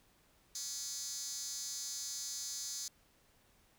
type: tone with high-pass filter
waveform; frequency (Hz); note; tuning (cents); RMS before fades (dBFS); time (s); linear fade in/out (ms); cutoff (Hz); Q
10% pulse; 280; C#4; +18; -42; 0.55-2.88; 2; 5700; 8.1
effects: pink hiss -69 dBFS RMS until 3.78 s